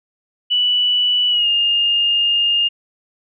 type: tone with pitch glide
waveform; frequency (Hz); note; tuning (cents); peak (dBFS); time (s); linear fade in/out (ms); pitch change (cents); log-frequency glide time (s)
sine; 2960 to 2826; F#7 to F7; 0 to +20; -13; 0.5-2.69; 20; -80; 1.29-1.48
effects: none